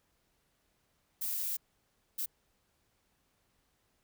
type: noise bursts at uneven times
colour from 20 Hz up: violet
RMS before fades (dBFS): -35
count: 2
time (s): 1.21-1.57 / 2.18-2.26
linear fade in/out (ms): 10
effects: pink hiss -75 dBFS RMS until 4.03 s